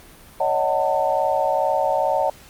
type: chord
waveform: sine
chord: D# half-diminished seventh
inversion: third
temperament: just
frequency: 560 / 622.3 / 746.7 / 896 Hz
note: C#5 / D#5 / F#5 / A5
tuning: +18 / 0 / +16 / +31 cents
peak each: -23 dBFS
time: 0.4-2.3 s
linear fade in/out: 5 ms
effects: pink hiss -46 dBFS RMS until 2.49 s + Opus 48 kbps